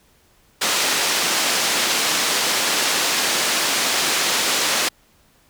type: band-pass noise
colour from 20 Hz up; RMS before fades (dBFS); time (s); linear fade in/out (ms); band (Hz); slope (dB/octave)
white; -20; 0.61-4.89; 10; 240 to 6200; 12
effects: pink hiss -57 dBFS RMS until 5.49 s